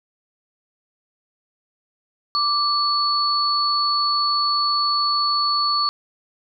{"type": "tone pair together", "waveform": "sine", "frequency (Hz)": [1174, 4427], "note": ["D6", "C#8"], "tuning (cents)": [-1, -3], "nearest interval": "octave + major seventh", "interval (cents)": 2298, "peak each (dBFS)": -20, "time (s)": [2.35, 5.89], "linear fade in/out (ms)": 0, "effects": []}